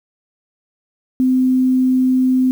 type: tone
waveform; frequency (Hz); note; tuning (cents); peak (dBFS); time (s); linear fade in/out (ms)
sine; 257; C4; -31; -11; 1.2-2.51; 0
effects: 7-bit